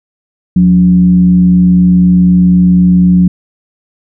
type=tone with frequency modulation; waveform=sine; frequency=180 Hz; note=F#3; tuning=47 cents flat; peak=-3 dBFS; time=0.56-3.28 s; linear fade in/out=5 ms; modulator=104 Hz; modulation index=0.34; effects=none